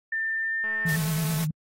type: tone with pitch glide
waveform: sine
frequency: 1791 to 1804.5 Hz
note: A6 to A6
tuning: +30 to +43 cents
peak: -25 dBFS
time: 0.12-0.96 s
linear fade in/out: 5 ms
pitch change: +13 cents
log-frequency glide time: 0.34-0.71 s
type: click train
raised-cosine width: 0.5 ms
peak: -28 dBFS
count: 174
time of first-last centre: 0.64-1.437 s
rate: 217 Hz
type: tone with vibrato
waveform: sine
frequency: 159.1 Hz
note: D#3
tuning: 39 cents sharp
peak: -24 dBFS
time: 0.85-1.51 s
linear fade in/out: 5 ms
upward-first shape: triangle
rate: 9.3 Hz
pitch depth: 110 cents each way
type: noise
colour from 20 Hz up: white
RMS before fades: -35 dBFS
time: 0.87-1.46 s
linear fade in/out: 20 ms
effects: AAC 48 kbps